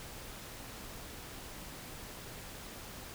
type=silence; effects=pink hiss -47 dBFS RMS until 3.14 s